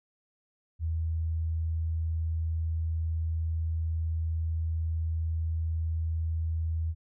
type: tone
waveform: sine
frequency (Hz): 81.1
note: E2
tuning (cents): -28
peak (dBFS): -27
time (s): 0.79-6.95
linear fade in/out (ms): 50
effects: none